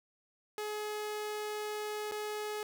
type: tone with dropouts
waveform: sawtooth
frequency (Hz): 422.6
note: G#4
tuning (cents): +30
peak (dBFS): -32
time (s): 0.58-2.63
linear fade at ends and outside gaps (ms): 1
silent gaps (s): 2.113-2.12
effects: none